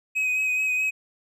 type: tone with vibrato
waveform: triangle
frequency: 2525 Hz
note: D#7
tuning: 25 cents sharp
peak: -20 dBFS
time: 0.15-0.91 s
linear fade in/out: 20 ms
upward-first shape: sine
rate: 4.7 Hz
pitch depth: 21 cents each way
effects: none